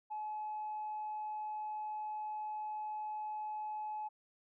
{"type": "tone", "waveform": "sine", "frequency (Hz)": 853, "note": "G#5", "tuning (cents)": 46, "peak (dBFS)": -37, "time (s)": [0.1, 4.09], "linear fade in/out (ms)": 20, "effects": ["tanh soft clip ceiling -34 dBFS"]}